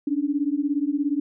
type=beating tone pair; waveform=sine; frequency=280 / 297 Hz; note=C#4 / D4; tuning=+18 / +20 cents; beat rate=17 Hz; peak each=-24 dBFS; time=0.07-1.2 s; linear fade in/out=5 ms; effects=none